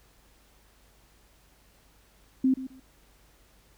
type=tone with echo; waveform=sine; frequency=261.6 Hz; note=C4; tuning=in tune; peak=-19 dBFS; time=2.44-2.54 s; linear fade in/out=5 ms; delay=130 ms; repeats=2; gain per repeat=-14 dB; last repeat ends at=2.8 s; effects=added 50 Hz sine -62 dBFS peak until 3.77 s + pink hiss -62 dBFS RMS until 3.77 s